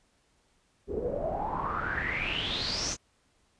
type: noise with low-pass filter sweep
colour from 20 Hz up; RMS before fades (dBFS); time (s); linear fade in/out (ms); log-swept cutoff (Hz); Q
pink; -32; 0.87-2.97; 50; 380 to 6600; 9.2
effects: pink hiss -69 dBFS RMS until 3.59 s + resampled to 22050 Hz